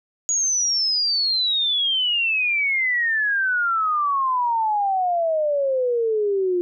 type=exponential sweep; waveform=sine; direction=down; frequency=6800 to 349.2 Hz; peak=-18 dBFS; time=0.29-6.61 s; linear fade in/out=0 ms; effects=none